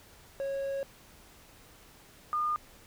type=tone pair in turn; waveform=triangle / sine; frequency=549 / 1215.5 Hz; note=C#5 / D#6; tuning=-17 / -41 cents; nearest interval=octave + major second; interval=1376 cents; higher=second; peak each=-29 / -27 dBFS; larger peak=second; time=0.4-0.83 / 2.33-2.56 s; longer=first; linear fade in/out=0 ms; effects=pink hiss -56 dBFS RMS until 2.86 s